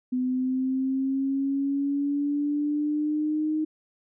sine linear sweep, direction up, 251.9 to 311.1 Hz, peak -23 dBFS, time 0.12-3.65 s, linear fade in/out 10 ms, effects none

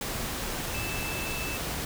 sine tone in noise, 2637 Hz, E7, in tune, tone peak -36 dBFS, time 0.74-1.57 s, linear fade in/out 2 ms, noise pink, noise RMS -33 dBFS, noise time 0.01-1.85 s, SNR -6 dB, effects none

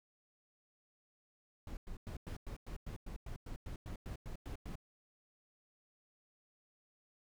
brown noise bursts, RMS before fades -44 dBFS, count 16, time 1.67-4.755 s, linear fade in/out 2 ms, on 100 ms, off 99 ms, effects none

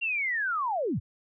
sine linear sweep, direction down, 2794 to 65.41 Hz, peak -26 dBFS, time 0.01-1 s, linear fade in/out 20 ms, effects none

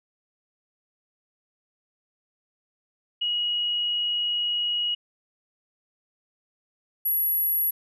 sine tone pair in turn, 2900 / 11434 Hz, F#7 / F9, -35 / +40 cents, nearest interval 2 octaves, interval 2375 cents, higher second, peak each -23 / -21 dBFS, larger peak second, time 3.21-4.95 / 7.05-7.71 s, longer first, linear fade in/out 10 ms, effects none

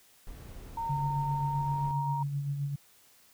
brown noise, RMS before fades -45 dBFS, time 0.27-1.91 s, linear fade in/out 0 ms
sine tone with pitch glide, 918 to 936.7 Hz, A#5 to A#5, -27 to +8 cents, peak -31 dBFS, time 0.77-2.23 s, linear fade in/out 5 ms, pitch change +35 cents, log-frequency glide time 1.42-1.87 s
sine tone with tremolo, 141.7 Hz, C#3, 38 cents sharp, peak -28 dBFS, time 0.89-2.76 s, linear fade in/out 10 ms, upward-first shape sine, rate 7.6 Hz, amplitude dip 45%
effects white hiss -61 dBFS RMS until 3.33 s

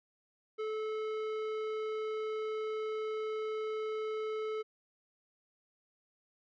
sine tone with tanh clipping, 434 Hz, A4, 24 cents flat, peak -36 dBFS, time 0.58-4.63 s, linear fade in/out 20 ms, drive 14 dB, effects none

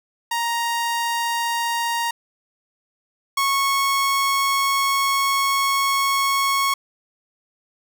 sawtooth tone pair in turn, 935 / 1100.9 Hz, A#5 / C#6, +5 / -12 cents, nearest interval minor third, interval 283 cents, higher second, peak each -17 / -14 dBFS, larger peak second, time 0.31-2.11 / 3.37-6.74 s, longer second, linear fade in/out 5 ms, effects none

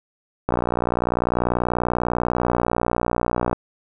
click train, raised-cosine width 1 ms, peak -6 dBFS, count 184, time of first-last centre 0.49-3.53 s, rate 60.2 Hz, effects none

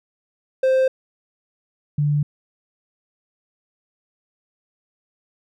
triangle / sine tone pair in turn, 523.3 / 146.85 Hz, C5 / D3, 0 / 0 cents, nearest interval octave + minor seventh, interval 2200 cents, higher first, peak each -12 / -16 dBFS, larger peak first, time 0.63-0.88 / 1.98-2.23 s, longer neither, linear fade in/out 5 ms, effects none

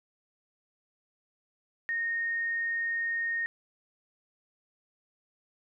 sine tone, 1850 Hz, A#6, 14 cents flat, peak -28 dBFS, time 1.89-3.46 s, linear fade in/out 0 ms, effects none

